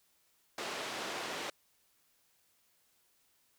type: band-pass noise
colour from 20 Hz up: pink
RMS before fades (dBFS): -40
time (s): 0.58-1.5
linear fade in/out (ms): 2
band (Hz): 370 to 5500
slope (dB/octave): 12
effects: white hiss -72 dBFS RMS until 3.58 s